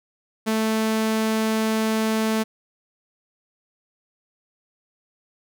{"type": "tone", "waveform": "sawtooth", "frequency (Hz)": 220, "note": "A3", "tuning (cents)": 0, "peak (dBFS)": -16, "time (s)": [0.46, 2.44], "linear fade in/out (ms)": 20, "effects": []}